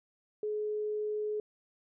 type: tone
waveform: sine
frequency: 423.5 Hz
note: G#4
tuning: 34 cents sharp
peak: -31 dBFS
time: 0.43-1.4 s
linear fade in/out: 2 ms
effects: none